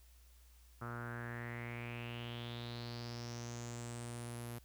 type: tone with low-pass filter sweep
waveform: sawtooth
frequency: 118.9 Hz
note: A#2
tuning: 35 cents sharp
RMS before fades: -45 dBFS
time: 0.81-4.59 s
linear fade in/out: 10 ms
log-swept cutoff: 1300 to 12000 Hz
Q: 6.1
effects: added 60 Hz sine -60 dBFS peak until 4.64 s + white hiss -69 dBFS RMS until 4.64 s